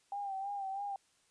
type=tone with vibrato; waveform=sine; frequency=790 Hz; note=G5; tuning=13 cents sharp; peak=-36 dBFS; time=0.12-0.96 s; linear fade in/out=2 ms; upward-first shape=sine; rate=3.1 Hz; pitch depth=51 cents each way; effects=white hiss -71 dBFS RMS until 1.3 s + resampled to 22050 Hz